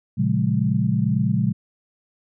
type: chord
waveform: sine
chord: Bb minor seventh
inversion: none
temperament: equal with one note detuned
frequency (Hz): 116.54 / 138.59 / 178.7 / 207.7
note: Bb2 / Db3 / F3 / Ab3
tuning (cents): 0 / 0 / +40 / 0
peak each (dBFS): -23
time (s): 0.17-1.53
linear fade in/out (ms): 20
effects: none